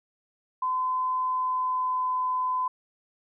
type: tone with pitch glide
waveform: sine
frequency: 1021 to 1014.5 Hz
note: C6 to B5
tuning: -43 to +46 cents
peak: -24 dBFS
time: 0.62-2.68 s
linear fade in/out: 5 ms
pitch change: -11 cents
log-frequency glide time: 1.2-2.14 s
effects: none